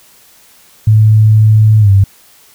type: tone with pitch glide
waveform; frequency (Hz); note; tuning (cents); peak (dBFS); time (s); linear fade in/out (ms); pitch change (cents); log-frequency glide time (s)
sine; 108.3 to 98.17; A2 to G2; -27 to +3; -3; 0.87-2.04; 5; -170; 1.8-1.9
effects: white hiss -44 dBFS RMS until 2.54 s